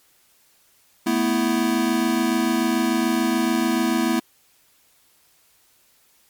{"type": "chord", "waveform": "square", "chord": "A suspended second", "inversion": "none", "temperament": "equal", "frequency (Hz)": [220, 246.9, 329.6], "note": ["A3", "B3", "E4"], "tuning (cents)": [0, 0, 0], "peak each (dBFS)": [-25, -23, -23], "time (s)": [1.06, 4.2], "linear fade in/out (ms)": 10, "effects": ["white hiss -59 dBFS RMS until 6.29 s", "MP3 96 kbps"]}